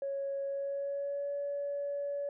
sine tone with pitch glide, 553 to 568.9 Hz, C#5 to C#5, -4 to +45 cents, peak -32 dBFS, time 0.02-2.29 s, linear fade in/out 2 ms, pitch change +49 cents, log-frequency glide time 0.44-1.33 s, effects tanh soft clip ceiling -28 dBFS

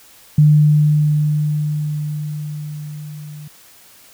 sine tone with level ramp, 150.2 Hz, D3, 39 cents sharp, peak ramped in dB -6 to -31 dBFS, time 0.38-3.48 s, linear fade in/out 5 ms, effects white hiss -46 dBFS RMS until 4.13 s

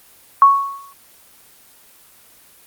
sine tone with exponential decay, 1108.7 Hz, C#6, in tune, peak -3 dBFS, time 0.42-0.93 s, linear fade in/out 1 ms, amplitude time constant 110 ms, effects white hiss -48 dBFS RMS until 2.66 s + Opus 24 kbps

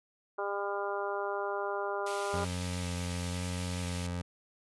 harmonic tone, 200.9 Hz, G3, 43 cents sharp, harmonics 2 / 3 / 4 / 5 / 6 / 7, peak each -36 / -38 / -39 / -40 / -41 / -41 dBFS, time 0.38-2.45 s, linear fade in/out 10 ms
pink high-pass noise, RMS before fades -44 dBFS, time 2.06-4.07 s, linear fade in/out 5 ms, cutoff 2000 Hz, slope 48 dB/octave
25% pulse tone with vibrato, 88.8 Hz, F2, 29 cents sharp, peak -30 dBFS, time 2.33-4.22 s, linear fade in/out 10 ms, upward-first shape square, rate 1 Hz, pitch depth 12 cents each way
effects resampled to 24000 Hz

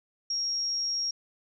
sine tone, 5588 Hz, F8, in tune, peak -27 dBFS, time 0.3-1.11 s, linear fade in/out 5 ms, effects none

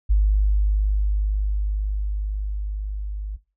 sine tone with level ramp, 51 Hz, G#1, 31 cents flat, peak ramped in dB -13 to -26 dBFS, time 0.09-3.37 s, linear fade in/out 20 ms, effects noise-tail reverb RT60 0.3 s tail -20 dB re dry

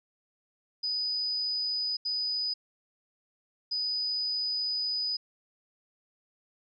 sine tone bursts at uneven times, 4978 Hz, D#8, in tune, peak -28 dBFS, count 3, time 0.83-1.97 / 2.05-2.54 / 3.71-5.17 s, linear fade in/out 10 ms, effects none

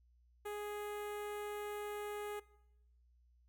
sawtooth tone with notch filter, 415.3 Hz, G#4, in tune, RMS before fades -43 dBFS, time 0.45-2.4 s, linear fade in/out 10 ms, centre 4900 Hz, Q 0.76, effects noise-tail reverb RT60 0.9 s tail -21 dB re dry + added 60 Hz sine -66 dBFS peak until 3.48 s

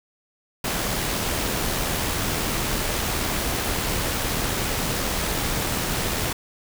pink noise with amplitude modulation, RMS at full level -24 dBFS, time 0.64-6.33 s, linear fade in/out 5 ms, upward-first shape sine, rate 80.5 Hz, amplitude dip 25%, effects none

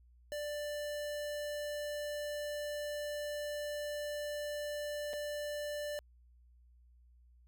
square tone with dropouts, 590 Hz, D5, 8 cents sharp, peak -38 dBFS, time 0.32-5.99 s, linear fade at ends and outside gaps 0 ms, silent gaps 5.132-5.136 s, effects added 60 Hz sine -60 dBFS peak until 7.47 s

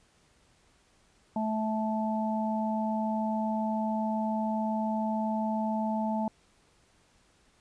harmonic tone, 218.2 Hz, A3, 14 cents flat, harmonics 1 / 3 / 4, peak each -29 / -35 / -33 dBFS, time 1.36-6.28 s, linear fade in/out 2 ms, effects pink hiss -65 dBFS RMS until 7.6 s + resampled to 22050 Hz

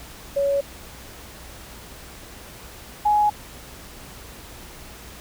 sine tone pair in turn, 560 / 836.6 Hz, C#5 / G#5, +18 / +12 cents, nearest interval perfect fifth, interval 694 cents, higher second, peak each -18 / -15 dBFS, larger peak second, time 0.36-0.61 / 3.05-3.3 s, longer neither, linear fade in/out 10 ms, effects added 60 Hz sine -47 dBFS peak until 5.2 s + pink hiss -42 dBFS RMS until 5.2 s

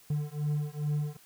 triangle beating tone pair, 147.3 / 149.7 Hz, D3 / D3, +6 / +33 cents, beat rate 2.4 Hz, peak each -30 dBFS, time 0.1-1.17 s, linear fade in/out 5 ms, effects white hiss -58 dBFS RMS until 1.25 s

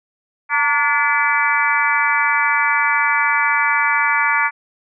harmonic tone with a mistuned harmonic, 288 Hz, D4, 34 cents flat, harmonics 3 / 4 / 5 / 6 / 7 / 8, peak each -21 / -21 / -21 / -21 / -21 / -21 dBFS, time 0.49-4.51 s, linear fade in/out 50 ms, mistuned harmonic 3, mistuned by +84 cents, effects none

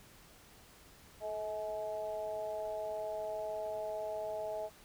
sine tone with amplitude modulation, 640 Hz, D#5, 49 cents sharp, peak -32 dBFS, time 1.2-4.7 s, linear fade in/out 50 ms, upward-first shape sine, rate 207 Hz, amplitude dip 90%, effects pink hiss -59 dBFS RMS until 4.84 s

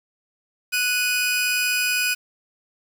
sawtooth tone pair together, 1477.1 / 2489 Hz, F#6 / D#7, -3 / 0 cents, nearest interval major sixth, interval 903 cents, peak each -21 / -18 dBFS, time 0.72-2.15 s, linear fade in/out 20 ms, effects 7-bit

